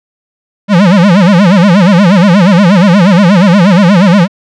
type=tone with vibrato; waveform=square; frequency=187.4 Hz; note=F#3; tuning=22 cents sharp; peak=-3 dBFS; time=0.68-4.28 s; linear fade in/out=50 ms; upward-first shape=sine; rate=8.4 Hz; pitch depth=200 cents each way; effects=low-pass 4000 Hz 12 dB/octave